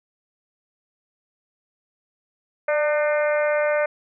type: harmonic tone with a mistuned harmonic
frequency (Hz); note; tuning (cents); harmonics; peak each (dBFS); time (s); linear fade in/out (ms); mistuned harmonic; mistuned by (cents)
301.4; D4; +45; 2 / 3 / 4 / 5 / 6 / 7 / 8; -19 / -33 / -32 / -29 / -33 / -31 / -37; 2.68-3.86; 5; 2; -25
effects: none